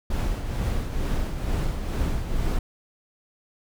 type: noise with tremolo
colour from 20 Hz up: brown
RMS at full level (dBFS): -23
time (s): 0.1-2.59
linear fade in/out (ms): 5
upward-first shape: triangle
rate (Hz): 2.2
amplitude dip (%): 55
effects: none